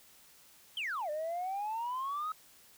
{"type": "exponential two-way sweep", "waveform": "sine", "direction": "down then up", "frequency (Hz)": [3232, 591, 1288], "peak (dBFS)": -32, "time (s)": [0.77, 2.32], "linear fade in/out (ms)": 2, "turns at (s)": 1.1, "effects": ["tanh soft clip ceiling -31 dBFS", "white hiss -60 dBFS RMS until 2.77 s"]}